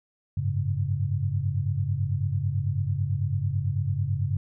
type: chord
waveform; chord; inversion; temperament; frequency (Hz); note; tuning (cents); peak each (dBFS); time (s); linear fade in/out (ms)
sine; F# suspended second; none; equal with one note detuned; 94.77 / 103.83 / 138.59; F#2 / G#2 / C#3; +42 / 0 / 0; -28; 0.37-4.37; 5
effects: none